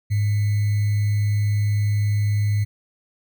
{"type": "tone with sample-and-hold", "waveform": "sine", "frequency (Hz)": 103.83, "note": "G#2", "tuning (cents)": 0, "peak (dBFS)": -17, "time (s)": [0.1, 2.65], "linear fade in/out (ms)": 20, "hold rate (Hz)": 2100, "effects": []}